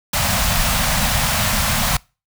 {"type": "band-stop noise", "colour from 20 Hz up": "pink", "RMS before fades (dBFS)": -18, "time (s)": [0.13, 1.97], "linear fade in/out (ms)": 5, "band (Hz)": [230, 570], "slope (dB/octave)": 48, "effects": ["noise-tail reverb RT60 0.3 s tail -25 dB re dry"]}